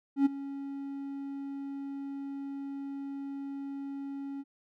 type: tone with ADSR envelope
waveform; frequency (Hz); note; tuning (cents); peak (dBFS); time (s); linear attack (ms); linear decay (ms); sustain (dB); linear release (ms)
triangle; 277.2; C#4; 0; -17; 0.16-4.44; 97; 16; -17; 38
effects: none